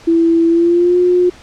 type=tone with pitch glide; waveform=sine; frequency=332.3 to 358.2 Hz; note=E4 to F4; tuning=+14 to +44 cents; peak=-8 dBFS; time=0.07-1.3 s; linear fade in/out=10 ms; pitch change=+130 cents; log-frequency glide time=0.47-0.98 s; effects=pink hiss -40 dBFS RMS until 1.42 s + low-pass 6000 Hz 12 dB/octave